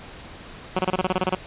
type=tone bursts; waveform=10% pulse; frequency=185 Hz; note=F#3; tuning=in tune; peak=-11 dBFS; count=11; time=0.76-1.351 s; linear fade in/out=5 ms; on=31 ms; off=25 ms; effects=pink hiss -41 dBFS RMS until 1.46 s + resampled to 8000 Hz